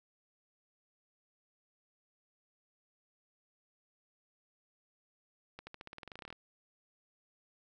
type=accelerating click train; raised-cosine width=0.3 ms; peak=-30 dBFS; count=17; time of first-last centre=5.59-6.327 s; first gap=80 ms; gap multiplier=0.92; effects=none